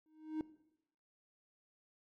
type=tone with exponential growth; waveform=triangle; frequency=312 Hz; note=D#4; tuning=5 cents sharp; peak=-31 dBFS; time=0.06-0.41 s; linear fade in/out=1 ms; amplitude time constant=76 ms; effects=noise-tail reverb RT60 0.9 s tail -18 dB re dry